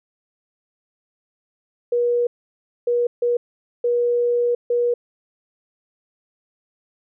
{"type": "tone bursts at uneven times", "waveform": "sine", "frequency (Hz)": 480.8, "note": "B4", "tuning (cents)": -46, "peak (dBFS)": -16, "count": 5, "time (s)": [[1.92, 2.27], [2.87, 3.07], [3.22, 3.37], [3.84, 4.55], [4.7, 4.94]], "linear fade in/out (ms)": 5, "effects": []}